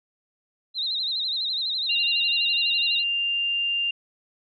sine tone with vibrato, 3906 Hz, B7, 20 cents flat, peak -24 dBFS, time 0.74-3.04 s, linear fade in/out 50 ms, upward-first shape sine, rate 12 Hz, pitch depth 110 cents each way
sine tone, 2794 Hz, F7, in tune, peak -22 dBFS, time 1.89-3.91 s, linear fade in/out 5 ms
effects none

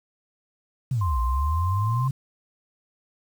sine exponential two-way sweep, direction down then up, 138.1 to 57.3 to 138.1 Hz, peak -21 dBFS, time 0.91-2.11 s, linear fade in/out 5 ms, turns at 1.2 s
sine tone, 1046.5 Hz, C6, in tune, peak -28 dBFS, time 1.01-2.08 s, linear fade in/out 5 ms
effects 8-bit

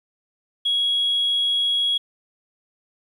sine tone, 3322 Hz, G#7, in tune, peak -17 dBFS, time 0.65-1.98 s, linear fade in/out 10 ms, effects tanh soft clip ceiling -14 dBFS + 9-bit

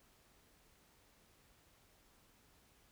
silence, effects pink hiss -69 dBFS RMS until 2.91 s

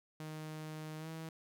sawtooth tone with pitch glide, 155.56 to 161.14 Hz, D#3 to E3, 0 to -39 cents, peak -39 dBFS, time 0.2-1.29 s, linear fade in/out 2 ms, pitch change +61 cents, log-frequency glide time 0.98-1.08 s, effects none

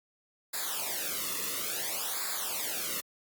white noise with flanger, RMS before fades -34 dBFS, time 0.53-3.01 s, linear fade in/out 10 ms, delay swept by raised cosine 0.33 to 1.31 ms, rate 0.58 Hz, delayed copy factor -1, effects Opus 48 kbps

